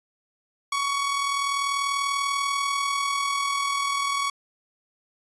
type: tone with amplitude modulation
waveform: sawtooth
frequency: 1120 Hz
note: C#6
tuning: 18 cents sharp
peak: -18 dBFS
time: 0.72-4.3 s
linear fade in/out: 5 ms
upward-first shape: sine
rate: 40.3 Hz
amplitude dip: 40%
effects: resampled to 24000 Hz